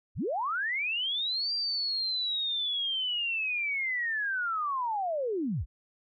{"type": "linear two-way sweep", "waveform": "sine", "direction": "up then down", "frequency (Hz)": [33.93, 4752, 33.93], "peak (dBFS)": -28, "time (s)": [0.15, 5.66], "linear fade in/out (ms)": 50, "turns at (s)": 1.53, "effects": []}